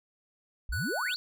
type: exponential sweep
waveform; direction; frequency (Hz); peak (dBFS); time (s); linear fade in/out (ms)
sine; up; 43.52 to 4699; -31; 0.69-1.16; 0
type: tone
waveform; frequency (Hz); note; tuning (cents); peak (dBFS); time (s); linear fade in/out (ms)
square; 1480; F#6; 0; -33; 0.72-1.15; 10
effects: none